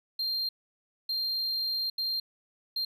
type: tone bursts at uneven times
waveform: triangle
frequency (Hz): 4186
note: C8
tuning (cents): 0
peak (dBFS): -27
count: 4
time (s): 0.19-0.49 / 1.09-1.9 / 1.98-2.2 / 2.76-2.85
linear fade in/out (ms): 5
effects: none